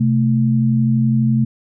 sine tone pair together, 129.3 / 221.2 Hz, C3 / A3, -20 / +9 cents, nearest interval major sixth, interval 929 cents, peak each -15 dBFS, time 0-1.45 s, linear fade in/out 10 ms, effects none

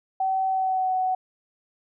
sine tone with pitch glide, 763 to 746 Hz, G5 to F#5, -47 to +14 cents, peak -21 dBFS, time 0.2-1.15 s, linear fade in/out 5 ms, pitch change -39 cents, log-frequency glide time 0.49-0.94 s, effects none

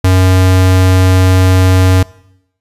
square tone, 92.9 Hz, F#2, 7 cents sharp, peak -6 dBFS, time 0.04-2.03 s, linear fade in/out 5 ms, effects noise-tail reverb RT60 0.8 s tail -22 dB re dry + resampled to 32000 Hz

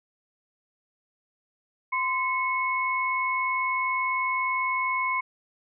sine tone pair together, 1033 / 2195 Hz, C6 / C#7, -22 / -18 cents, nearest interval octave + minor second, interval 1304 cents, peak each -26 / -27 dBFS, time 1.92-5.21 s, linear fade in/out 10 ms, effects none

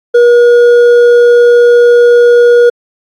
triangle tone with hard clipping, 479.6 Hz, A#4, 49 cents sharp, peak -3 dBFS, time 0.14-2.7 s, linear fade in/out 10 ms, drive 8 dB, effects AAC 64 kbps

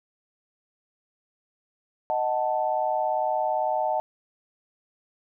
sine chord, D# diminished, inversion none, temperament equal, 622.3 / 740 / 880 Hz, D#5 / F#5 / A5, 0 / 0 / 0 cents, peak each -27 dBFS, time 2.1-4 s, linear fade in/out 0 ms, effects none

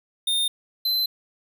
square tone pair in turn, 3639 / 4062 Hz, A#7 / B7, -42 / +48 cents, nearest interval major second, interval 190 cents, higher second, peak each -21 dBFS, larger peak neither, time 0.27-0.48 / 0.85-1.06 s, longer neither, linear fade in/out 5 ms, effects 10-bit

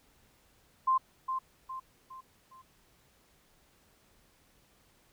sine tone with echo, 1046.5 Hz, C6, in tune, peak -23 dBFS, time 0.87-0.98 s, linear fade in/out 10 ms, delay 410 ms, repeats 4, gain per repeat -7 dB, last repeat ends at 2.62 s, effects pink hiss -66 dBFS RMS until 5.12 s

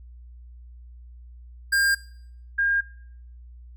square / sine tone pair in turn, 1605 / 1613.6 Hz, G6 / G6, +40 / +50 cents, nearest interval unison, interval 10 cents, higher second, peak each -19 dBFS, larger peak neither, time 1.72-1.95 / 2.58-2.81 s, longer neither, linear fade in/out 10 ms, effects noise-tail reverb RT60 0.7 s tail -22 dB re dry + added 60 Hz sine -42 dBFS peak until 3.76 s

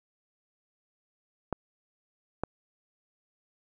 clicks, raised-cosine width 1 ms, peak -15 dBFS, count 2, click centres 1.527 / 2.436 s, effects none

